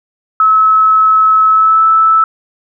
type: tone with pitch glide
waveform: sine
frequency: 1294 to 1312.8 Hz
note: E6 to E6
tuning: -32 to -8 cents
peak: -5 dBFS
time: 0.4-2.24 s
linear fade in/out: 2 ms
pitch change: +24 cents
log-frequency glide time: 1.48-1.84 s
effects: none